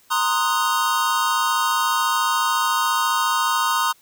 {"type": "chord", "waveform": "square", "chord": "C half-diminished seventh", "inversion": "third", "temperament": "equal", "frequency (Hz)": [932.3, 1046.5, 1244.5, 1480], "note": ["Bb5", "C6", "Eb6", "Gb6"], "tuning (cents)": [0, 0, 0, 0], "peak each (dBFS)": [-25, -24, -23, -28], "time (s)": [0.1, 3.93], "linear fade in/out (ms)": 20, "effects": ["white hiss -56 dBFS RMS until 4.01 s"]}